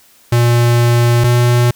square tone pair in turn, 119.3 / 121.11 Hz, A#2 / B2, +41 / -33 cents, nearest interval unison, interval 26 cents, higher second, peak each -9 dBFS, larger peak neither, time 0.32-1.24 / 1.24-1.71 s, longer first, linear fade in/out 5 ms, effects white hiss -48 dBFS RMS until 1.75 s

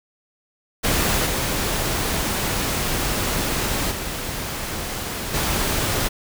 pink noise with level steps, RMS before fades -20 / -23 / -28 / -22 dBFS, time 0.83-6.09 s, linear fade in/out 20 ms, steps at 1.25 / 3.9 / 5.33 s, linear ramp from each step 20 ms, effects none

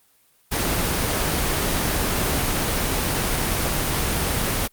pink noise, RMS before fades -22 dBFS, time 0.51-4.68 s, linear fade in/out 20 ms, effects white hiss -60 dBFS RMS until 4.72 s + Opus 24 kbps

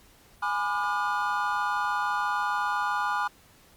triangle chord, G# diminished seventh, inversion none, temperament just, 830.6 / 996.7 / 1196.1 / 1435.3 Hz, G#5 / B5 / D6 / F6, 0 / +16 / +31 / +47 cents, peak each -29 dBFS, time 0.42-3.28 s, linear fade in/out 10 ms, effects pink hiss -57 dBFS RMS until 3.76 s + Opus 48 kbps

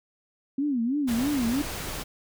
sine tone with vibrato, 260 Hz, C4, 11 cents flat, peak -23 dBFS, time 0.58-1.62 s, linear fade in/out 5 ms, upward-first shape sine, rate 3.1 Hz, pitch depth 230 cents each way
pink noise, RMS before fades -34 dBFS, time 1.07-2.04 s, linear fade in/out 20 ms
effects none

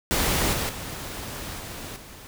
pink noise with level steps, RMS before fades -23 / -27 / -35 / -37 / -44 dBFS, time 0.11-2.27 s, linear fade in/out 0 ms, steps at 0.53 / 0.69 / 1.59 / 1.96 s, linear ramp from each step 2 ms, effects none

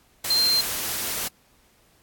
sine tone in noise, 4162 Hz, C8, 10 cents flat, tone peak -18 dBFS, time 0.3-0.61 s, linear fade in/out 5 ms, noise white, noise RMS -28 dBFS, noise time 0.24-1.28 s, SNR +7 dB, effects pink hiss -60 dBFS RMS until 2.02 s + AAC 64 kbps

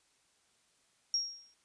sine tone with exponential decay, 5588 Hz, F8, in tune, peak -26 dBFS, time 1.14-1.54 s, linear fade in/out 1 ms, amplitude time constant 86 ms, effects white hiss -71 dBFS RMS until 1.64 s + resampled to 22050 Hz

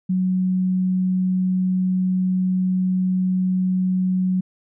sine tone, 185 Hz, F#3, in tune, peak -17 dBFS, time 0.09-4.41 s, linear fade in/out 10 ms, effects none

